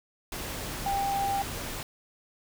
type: tone in noise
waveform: sine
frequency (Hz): 793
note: G5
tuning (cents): +20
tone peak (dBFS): -26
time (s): 0.86-1.42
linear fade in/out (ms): 2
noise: pink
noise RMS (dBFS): -36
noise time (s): 0.32-1.83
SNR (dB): +7
effects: none